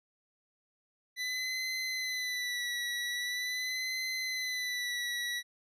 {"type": "tone with vibrato", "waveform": "25% pulse", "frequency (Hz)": 1990, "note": "B6", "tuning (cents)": 13, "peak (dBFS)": -29, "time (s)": [1.16, 5.43], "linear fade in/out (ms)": 50, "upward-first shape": "sine", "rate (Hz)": 0.43, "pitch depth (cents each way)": 48, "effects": ["low-pass 11000 Hz 12 dB/octave"]}